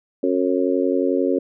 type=harmonic tone; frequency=91.2 Hz; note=F#2; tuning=24 cents flat; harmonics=3 / 4 / 5 / 6; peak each=-21 / -22 / -23 / -24 dBFS; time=0.23-1.39 s; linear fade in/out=5 ms; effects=none